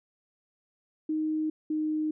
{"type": "tone pair in turn", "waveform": "sine", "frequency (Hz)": [311.1, 308.8], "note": ["D#4", "D#4"], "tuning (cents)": [0, -13], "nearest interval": "unison", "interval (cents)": 13, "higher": "first", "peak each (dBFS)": -26, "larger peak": "neither", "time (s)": [[1.09, 1.5], [1.7, 2.11]], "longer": "neither", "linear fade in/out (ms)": 5, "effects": []}